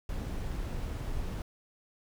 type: noise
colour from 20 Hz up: brown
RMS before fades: -35 dBFS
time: 0.09-1.42 s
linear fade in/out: 2 ms
effects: none